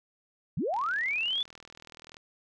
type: linear sweep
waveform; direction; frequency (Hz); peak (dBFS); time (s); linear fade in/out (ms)
sine; up; 110 to 3520; -27; 0.57-1.43; 5
type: click train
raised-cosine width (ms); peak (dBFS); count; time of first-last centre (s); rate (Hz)
0.2; -30; 59; 0.74-2.169; 40.6
effects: none